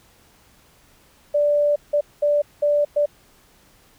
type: tone bursts at uneven times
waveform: sine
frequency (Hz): 586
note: D5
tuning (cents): -4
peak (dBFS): -15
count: 5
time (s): 1.34-1.76 / 1.93-2.01 / 2.22-2.42 / 2.62-2.85 / 2.96-3.06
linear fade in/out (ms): 10
effects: pink hiss -55 dBFS RMS until 3.98 s